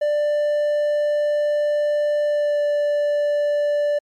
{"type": "tone with pitch glide", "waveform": "triangle", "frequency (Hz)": [591, 585.9], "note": ["D5", "D5"], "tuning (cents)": [11, -4], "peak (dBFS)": -15, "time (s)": [0.01, 3.99], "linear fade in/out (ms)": 10, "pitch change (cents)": -15, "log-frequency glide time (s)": [2.26, 2.61], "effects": ["MP3 96 kbps"]}